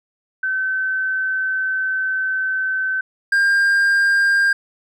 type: tone pair in turn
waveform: sine / triangle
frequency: 1532 / 1601.5 Hz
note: G6 / G6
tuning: -40 / +37 cents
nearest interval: minor second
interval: 77 cents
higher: second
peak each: -18 / -11 dBFS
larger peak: second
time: 0.43-3.01 / 3.32-4.53 s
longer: first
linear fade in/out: 5 ms
effects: none